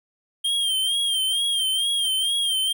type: tone with vibrato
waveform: square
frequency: 3192 Hz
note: G7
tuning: 31 cents sharp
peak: -21 dBFS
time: 0.44-2.73 s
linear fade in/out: 10 ms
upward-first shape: sine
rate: 2.2 Hz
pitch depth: 64 cents each way
effects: none